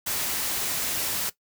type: noise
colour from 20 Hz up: white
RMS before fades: -28 dBFS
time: 0.06-1.3 s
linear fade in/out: 10 ms
effects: noise-tail reverb RT60 0.1 s tail -17 dB re dry